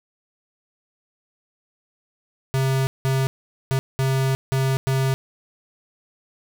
square tone bursts at uneven times, 133.4 Hz, C3, 34 cents sharp, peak -19 dBFS, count 6, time 2.54-2.87 / 3.05-3.27 / 3.71-3.79 / 3.99-4.35 / 4.52-4.77 / 4.87-5.14 s, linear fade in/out 0 ms, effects none

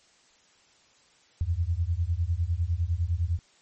sine beating tone pair, 80.4 / 90.3 Hz, E2 / F#2, -43 / -42 cents, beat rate 9.9 Hz, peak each -27 dBFS, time 1.41-3.39 s, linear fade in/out 0 ms, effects white hiss -61 dBFS RMS until 3.61 s + MP3 32 kbps

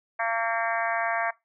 harmonic tone with a mistuned harmonic, 228.5 Hz, A#3, 34 cents flat, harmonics 3 / 4 / 5 / 6 / 7 / 8 / 9 / 10, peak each -29 / -32 / -32 / -38 / -32 / -33 / -36 / -39 dBFS, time 0.19-1.31 s, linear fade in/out 10 ms, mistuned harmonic 10, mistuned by -21 cents, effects noise-tail reverb RT60 0.2 s tail -20 dB re dry

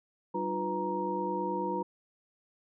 sine tone cluster, 191 / 305.9 / 355.1 / 496 / 937 Hz, G3 / D#4 / F4 / B4 / A#5, -45 / -29 / +29 / +7 / +9 cents, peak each -38 / -39 / -36 / -37 / -33 dBFS, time 0.34-1.83 s, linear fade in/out 10 ms, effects none

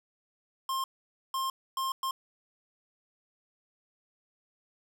square tone bursts at uneven times, 1061 Hz, C6, 24 cents sharp, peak -30 dBFS, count 4, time 0.69-0.84 / 1.34-1.5 / 1.77-1.92 / 2.03-2.11 s, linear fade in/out 2 ms, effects none

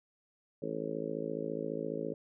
harmonic tone, 54.6 Hz, A1, 13 cents flat, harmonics 3 / 4 / 5 / 6 / 7 / 8 / 9 / 10, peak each -44 / -44 / -42 / -42 / -46 / -39 / -44 / -42 dBFS, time 0.62-2.14 s, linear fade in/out 5 ms, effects none

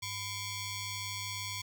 10% pulse ring-modulated tone, 1108.7 Hz, C#6, in tune, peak -25 dBFS, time 0.02-1.62 s, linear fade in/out 10 ms, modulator 1210 Hz, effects none

